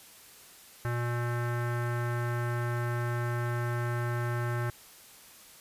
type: tone with low-pass filter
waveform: square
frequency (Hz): 120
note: B2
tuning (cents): -49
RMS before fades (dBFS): -31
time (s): 0.85-4.7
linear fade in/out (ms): 0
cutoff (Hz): 1600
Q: 3.2
effects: white hiss -53 dBFS RMS until 5.6 s + resampled to 32000 Hz